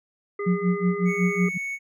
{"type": "harmonic tone", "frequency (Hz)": 407, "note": "G#4", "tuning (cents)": -35, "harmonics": [1, 3, 5], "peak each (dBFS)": [-27, -35, -37], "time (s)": [0.39, 1.49], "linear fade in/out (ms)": 5}
{"type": "tone with tremolo", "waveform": "sine", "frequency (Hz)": 180.2, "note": "F#3", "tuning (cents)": -45, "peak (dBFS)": -17, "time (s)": [0.46, 1.58], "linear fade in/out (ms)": 10, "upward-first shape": "sine", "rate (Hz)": 5.4, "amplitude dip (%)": 100}
{"type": "tone", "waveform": "triangle", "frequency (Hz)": 2217, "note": "C#7", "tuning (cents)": 0, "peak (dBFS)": -26, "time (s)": [1.05, 1.79], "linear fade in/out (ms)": 50}
{"effects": []}